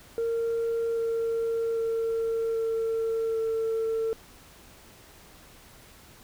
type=tone with pitch steps; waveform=sine; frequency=460.5 / 457.6 / 454.7 / 451.8 / 448.9 Hz; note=A#4 / A#4 / A#4 / A4 / A4; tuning=-21 / -32 / -43 / +46 / +35 cents; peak=-23 dBFS; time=0.18-4.13 s; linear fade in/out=0 ms; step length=790 ms; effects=tanh soft clip ceiling -23 dBFS + pink hiss -52 dBFS RMS until 6.23 s